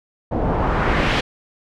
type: noise with low-pass filter sweep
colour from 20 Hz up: pink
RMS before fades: -19 dBFS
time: 0.31-1.21 s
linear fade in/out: 10 ms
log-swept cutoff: 540 to 3300 Hz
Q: 1.3
effects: none